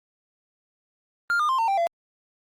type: tone with pitch steps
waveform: triangle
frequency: 1400 / 1211.8 / 1048.8 / 907.8 / 785.7 / 680.1 Hz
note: F6 / D#6 / C6 / A#5 / G5 / F5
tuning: +4 / -46 / +4 / -46 / +4 / -46 cents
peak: -18 dBFS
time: 1.3-1.87 s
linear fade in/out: 0 ms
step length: 95 ms
effects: Opus 24 kbps